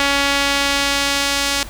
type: tone with band-pass filter sweep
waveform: sawtooth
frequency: 280.4 Hz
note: C#4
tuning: 20 cents sharp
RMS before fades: -18 dBFS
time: 0-1.63 s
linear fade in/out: 2 ms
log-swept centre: 2800 to 5100 Hz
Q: 0.74
effects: added 50 Hz sine -34 dBFS peak until 1.69 s + pink hiss -37 dBFS RMS until 1.69 s